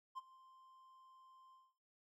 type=tone with ADSR envelope; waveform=triangle; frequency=1046.5 Hz; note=C6; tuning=in tune; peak=-40 dBFS; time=0.15-1.74 s; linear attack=29 ms; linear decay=23 ms; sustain=-20 dB; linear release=210 ms; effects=noise-tail reverb RT60 0.7 s tail -17 dB re dry